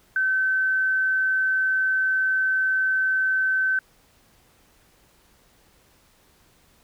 sine tone, 1534 Hz, G6, 38 cents flat, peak -19 dBFS, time 0.16-3.79 s, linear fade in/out 2 ms, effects pink hiss -59 dBFS RMS until 6.83 s

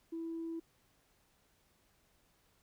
sine tone, 329.6 Hz, E4, in tune, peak -37 dBFS, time 0.12-0.6 s, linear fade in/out 10 ms, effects tanh soft clip ceiling -34 dBFS + pink hiss -72 dBFS RMS until 2.62 s

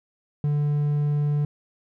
triangle tone, 146.83 Hz, D3, in tune, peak -18 dBFS, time 0.44-1.45 s, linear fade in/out 2 ms, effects none

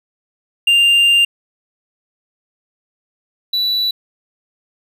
triangle tone pair in turn, 2794 / 3951 Hz, F7 / B7, 0 / 0 cents, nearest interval tritone, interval 600 cents, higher second, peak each -7 / -13 dBFS, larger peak first, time 0.67-1.25 / 3.53-3.91 s, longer first, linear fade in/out 5 ms, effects none

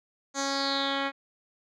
10% pulse tone with low-pass filter sweep, 275.5 Hz, C#4, 11 cents flat, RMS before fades -29 dBFS, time 0.34-1.12 s, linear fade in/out 50 ms, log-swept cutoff 6500 to 2600 Hz, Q 5.3, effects none

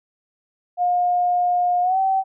sine tone with pitch glide, 713 to 768.6 Hz, F5 to G5, +36 to -34 cents, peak -16 dBFS, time 0.77-2.24 s, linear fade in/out 50 ms, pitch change +130 cents, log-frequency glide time 1.82-1.98 s, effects none

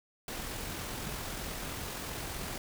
pink noise with amplitude modulation, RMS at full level -38 dBFS, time 0.28-2.58 s, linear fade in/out 2 ms, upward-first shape sine, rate 43.2 Hz, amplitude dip 25%, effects none

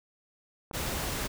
clicks, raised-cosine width 1 ms, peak -26 dBFS, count 2, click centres 0.712 / 1.038 s
pink noise, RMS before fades -33 dBFS, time 0.73-1.28 s, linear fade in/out 20 ms
effects none

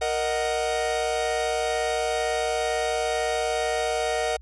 45% pulse chord, D# minor, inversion second, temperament equal, 466.2 / 622.3 / 740 Hz, A#4 / D#5 / F#5, 0 / 0 / 0 cents, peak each -28 dBFS, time 0.01-4.37 s, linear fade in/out 10 ms, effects added 60 Hz sine -43 dBFS peak until 4.41 s + resampled to 24000 Hz

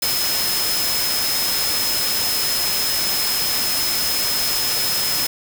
sine tone in noise, 5140 Hz, E8, 45 cents flat, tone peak -22 dBFS, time 0.02-5.27 s, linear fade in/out 5 ms, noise white, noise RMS -22 dBFS, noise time 0.02-5.27 s, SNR -3 dB, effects none

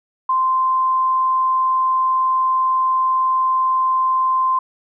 sine tone, 1041 Hz, C6, 9 cents flat, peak -14 dBFS, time 0.29-4.59 s, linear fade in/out 5 ms, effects none

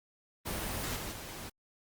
pink noise with level steps, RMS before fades -36 / -40 / -44 dBFS, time 0.45-1.5 s, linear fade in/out 20 ms, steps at 0.96 / 1.12 s, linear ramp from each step 2 ms, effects Opus 32 kbps

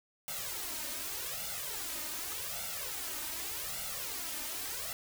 white noise with flanger, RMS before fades -39 dBFS, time 0.28-4.93 s, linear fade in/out 0 ms, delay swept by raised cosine 1.4 to 3.3 ms, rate 0.85 Hz, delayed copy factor +0.85, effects none

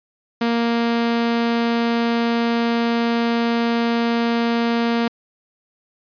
sawtooth tone, 233.4 Hz, A#3, 2 cents sharp, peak -13 dBFS, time 0.41-5.08 s, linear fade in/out 5 ms, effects resampled to 11025 Hz

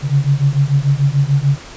sine beating tone pair, 136.8 / 143.6 Hz, C#3 / D3, -23 / -39 cents, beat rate 6.8 Hz, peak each -14 dBFS, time 0.02-1.59 s, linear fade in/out 50 ms, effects pink hiss -35 dBFS RMS until 1.76 s + resampled to 16000 Hz

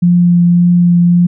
sine tone with vibrato, 174.61 Hz, F3, in tune, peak -5 dBFS, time 0.02-1.27 s, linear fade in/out 10 ms, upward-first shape triangle, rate 1.8 Hz, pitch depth 12 cents each way, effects none

